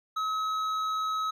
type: tone with hard clipping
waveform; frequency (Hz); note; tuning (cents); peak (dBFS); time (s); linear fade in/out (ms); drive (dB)
sine; 1282; E6; -49; -29; 0.16-1.31; 10; 7
effects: none